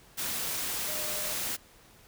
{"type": "tone in noise", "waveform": "sine", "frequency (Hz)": 608, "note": "D#5", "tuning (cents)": -40, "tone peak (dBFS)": -42, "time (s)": [0.87, 1.34], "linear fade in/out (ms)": 20, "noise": "white", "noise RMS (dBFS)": -33, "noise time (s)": [0.17, 1.57], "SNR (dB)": -12, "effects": ["pink hiss -57 dBFS RMS until 2.07 s"]}